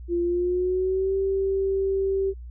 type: tone with pitch glide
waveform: sine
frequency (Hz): 345.9 to 388.3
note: F4 to G4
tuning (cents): -17 to -16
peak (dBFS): -21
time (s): 0.08-2.34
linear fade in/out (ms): 50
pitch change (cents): +201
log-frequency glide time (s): 0.22-1.15
effects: added 60 Hz sine -36 dBFS peak until 2.5 s